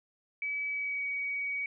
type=tone with pitch glide; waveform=sine; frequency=2288 to 2259 Hz; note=D7 to C#7; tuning=-46 to +32 cents; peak=-31 dBFS; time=0.42-1.66 s; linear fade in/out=2 ms; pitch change=-22 cents; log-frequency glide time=0.69-1.04 s; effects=none